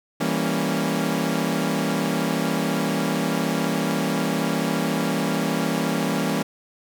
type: chord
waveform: sawtooth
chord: E diminished seventh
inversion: none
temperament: equal with one note detuned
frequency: 164.81 / 198.5 / 233.1 / 277.2 Hz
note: E3 / G3 / Bb3 / Db4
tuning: 0 / +22 / 0 / 0 cents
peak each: -23 dBFS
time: 0.2-6.43 s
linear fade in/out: 10 ms
effects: none